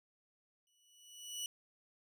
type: tone with exponential growth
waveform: 20% pulse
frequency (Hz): 2946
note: F#7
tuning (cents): -8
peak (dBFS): -32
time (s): 0.67-1.46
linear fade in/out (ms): 1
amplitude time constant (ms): 170
effects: none